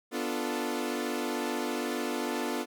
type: chord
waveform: sawtooth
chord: B half-diminished seventh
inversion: none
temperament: equal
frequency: 246.9 / 293.7 / 349.2 / 440 Hz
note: B3 / D4 / F4 / A4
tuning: 0 / 0 / 0 / 0 cents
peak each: -31 / -32 / -32 / -33 dBFS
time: 0.11-2.66 s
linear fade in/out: 50 ms
effects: none